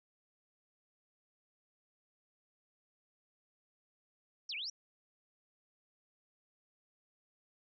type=exponential two-way sweep; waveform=sine; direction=down then up; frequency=5950 to 2217 to 5950 Hz; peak=-38 dBFS; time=4.49-4.7 s; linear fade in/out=5 ms; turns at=4.55 s; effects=none